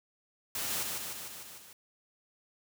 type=noise with echo; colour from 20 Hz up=white; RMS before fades=-35 dBFS; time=0.55-0.83 s; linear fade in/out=2 ms; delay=150 ms; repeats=6; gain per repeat=-3 dB; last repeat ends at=1.73 s; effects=none